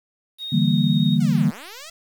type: tone with vibrato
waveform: sine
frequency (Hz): 3729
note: A#7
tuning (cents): 0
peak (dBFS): -28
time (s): 0.38-1.19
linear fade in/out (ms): 50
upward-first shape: sine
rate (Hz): 9.6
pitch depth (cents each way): 11
type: chord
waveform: sine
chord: E half-diminished seventh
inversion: third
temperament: equal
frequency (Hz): 146.83 / 164.81 / 196 / 233.1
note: D3 / E3 / G3 / Bb3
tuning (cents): 0 / 0 / 0 / 0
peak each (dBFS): -21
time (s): 0.52-1.51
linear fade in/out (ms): 10
type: linear two-way sweep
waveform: 5% pulse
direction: down then up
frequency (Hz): 764 to 116.6 to 678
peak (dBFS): -25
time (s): 1.2-1.9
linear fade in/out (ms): 5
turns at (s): 1.49
effects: 8-bit